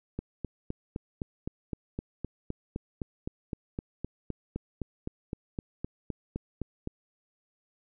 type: click train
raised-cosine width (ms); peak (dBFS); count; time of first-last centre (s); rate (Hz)
3; -20; 27; 0.19-6.874; 3.89
effects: none